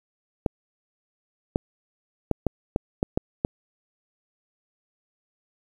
clicks, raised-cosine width 2 ms, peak -8 dBFS, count 8, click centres 0.462 / 1.559 / 2.313 / 2.467 / 2.761 / 3.029 / 3.175 / 3.449 s, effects 8-bit

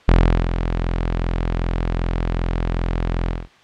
sawtooth tone with ADSR envelope, 42.59 Hz, F1, 43 cents flat, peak -5 dBFS, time 0.08-3.48 s, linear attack 4 ms, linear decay 390 ms, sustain -10 dB, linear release 200 ms, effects white hiss -49 dBFS RMS until 3.63 s + low-pass 3000 Hz 12 dB/octave

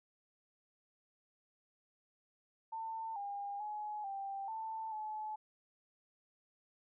sine tone with pitch steps, 896 / 806 / 843 / 787 / 887 / 859 Hz, A5 / G5 / G#5 / G5 / A5 / A5, +31 / +48 / +26 / +7 / +14 / -42 cents, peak -39 dBFS, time 2.72-5.36 s, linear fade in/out 10 ms, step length 440 ms, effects none

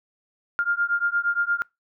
sine beating tone pair, 1400 / 1408.6 Hz, F6 / F6, +4 / +14 cents, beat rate 8.6 Hz, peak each -24 dBFS, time 0.59-1.62 s, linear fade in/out 0 ms, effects noise-tail reverb RT60 0.2 s tail -25 dB re dry

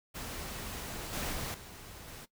pink noise with level steps, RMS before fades -41 / -36 / -38 / -49 / -47 dBFS, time 0.14-2.26 s, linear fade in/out 20 ms, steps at 1.13 / 1.33 / 1.54 / 2.08 s, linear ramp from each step 2 ms, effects noise-tail reverb RT60 0.1 s tail -18 dB re dry

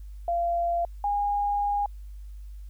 sine tone pair in turn, 688 / 816.7 Hz, F5 / G#5, -26 / -29 cents, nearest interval minor third, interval 297 cents, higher second, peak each -23 dBFS, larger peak neither, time 0.28-0.85 / 1.04-1.86 s, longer second, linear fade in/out 2 ms, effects added 50 Hz sine -38 dBFS peak until 2.69 s + white hiss -67 dBFS RMS until 2.69 s

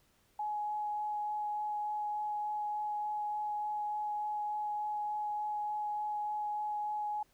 sine tone with vibrato, 840 Hz, G#5, 19 cents sharp, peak -33 dBFS, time 0.39-7.23 s, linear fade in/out 5 ms, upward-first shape sine, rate 3.4 Hz, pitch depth 8 cents each way, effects pink hiss -70 dBFS RMS until 7.33 s

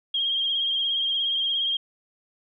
sine tone with vibrato, 3220 Hz, G7, 46 cents sharp, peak -22 dBFS, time 0.14-1.77 s, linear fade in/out 5 ms, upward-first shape sine, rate 17 Hz, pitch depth 38 cents each way, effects none

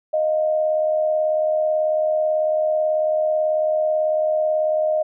sine tone pair together, 620.3 / 698.5 Hz, D#5 / F5, -5 / 0 cents, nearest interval major second, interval 205 cents, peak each -17 / -27 dBFS, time 0.13-5.03 s, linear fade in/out 10 ms, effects none

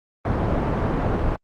pink low-pass noise, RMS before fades -22 dBFS, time 0.25-1.36 s, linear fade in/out 2 ms, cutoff 1000 Hz, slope 12 dB/octave, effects Opus 24 kbps

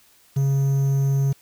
triangle tone with quantisation, 137.4 Hz, C#3, 15 cents flat, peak -15 dBFS, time 0.36-1.33 s, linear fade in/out 10 ms, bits 7, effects white hiss -56 dBFS RMS until 1.41 s

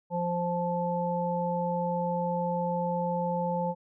harmonic tone, 174.61 Hz, F3, in tune, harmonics 1 / 3 / 5, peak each -31 / -31 / -31 dBFS, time 0.1-3.75 s, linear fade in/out 50 ms, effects none

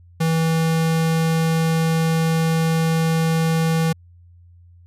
square tone, 162.6 Hz, E3, 23 cents flat, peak -17 dBFS, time 0.2-3.93 s, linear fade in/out 10 ms, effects added 87 Hz sine -45 dBFS peak until 4.86 s + resampled to 32000 Hz

